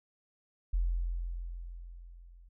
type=tone with level ramp; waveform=sine; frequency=43.17 Hz; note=F1; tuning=19 cents flat; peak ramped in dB=-25 to -53 dBFS; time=0.73-2.49 s; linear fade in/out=10 ms; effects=none